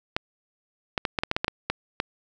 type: clicks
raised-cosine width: 0.3 ms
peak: -8 dBFS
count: 11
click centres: 0.165 / 0.978 / 1.052 / 1.188 / 1.235 / 1.314 / 1.365 / 1.445 / 1.481 / 1.7 / 2.001 s
effects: none